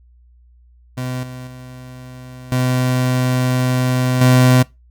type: tone with level steps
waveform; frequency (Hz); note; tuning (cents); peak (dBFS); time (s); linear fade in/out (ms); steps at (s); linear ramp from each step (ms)
30% pulse; 127; B2; +49; -19 / -27 / -31 / -12 / -6; 0.97-4.63; 10; 1.23 / 1.47 / 2.52 / 4.21; 2
effects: noise-tail reverb RT60 0.2 s tail -21 dB re dry + added 60 Hz sine -46 dBFS peak until 4.9 s